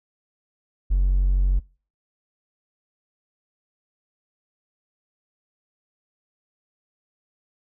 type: tone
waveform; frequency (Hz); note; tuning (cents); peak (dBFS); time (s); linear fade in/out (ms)
triangle; 46.25; F#1; 0; -13; 0.9-1.6; 20
effects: noise-tail reverb RT60 0.4 s tail -26 dB re dry + tanh soft clip ceiling -12 dBFS